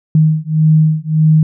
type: beating tone pair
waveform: sine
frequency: 155.5 / 157.2 Hz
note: D#3 / D#3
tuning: -1 / +18 cents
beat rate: 1.7 Hz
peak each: -11 dBFS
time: 0.15-1.43 s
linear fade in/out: 2 ms
effects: none